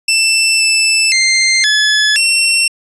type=tone with pitch steps; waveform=20% pulse; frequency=2664 / 2641 / 2095 / 1711 / 2716 Hz; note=E7 / E7 / C7 / A6 / F7; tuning=+18 / +3 / +2 / -49 / -49 cents; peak=-4 dBFS; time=0.08-2.68 s; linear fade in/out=5 ms; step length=520 ms; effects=resampled to 24000 Hz